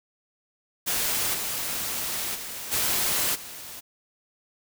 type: noise with level steps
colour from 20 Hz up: white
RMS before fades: -26 / -30 / -36 / -25 / -40 dBFS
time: 0.86-3.81 s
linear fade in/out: 20 ms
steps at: 1.33 / 2.34 / 2.71 / 3.34 s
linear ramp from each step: 20 ms
effects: none